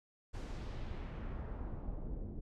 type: noise with low-pass filter sweep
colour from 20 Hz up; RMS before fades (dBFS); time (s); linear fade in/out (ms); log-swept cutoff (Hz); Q
brown; -42; 0.33-2.41; 20; 8400 to 360; 0.97
effects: none